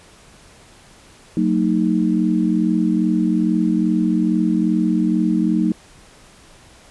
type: chord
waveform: sine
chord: D# minor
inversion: first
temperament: equal with one note detuned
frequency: 185 / 227.4 / 311.1 Hz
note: F#3 / A#3 / D#4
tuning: 0 / -43 / 0 cents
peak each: -19 dBFS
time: 1.37-5.72 s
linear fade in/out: 2 ms
effects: pink hiss -47 dBFS RMS until 6.9 s + resampled to 24000 Hz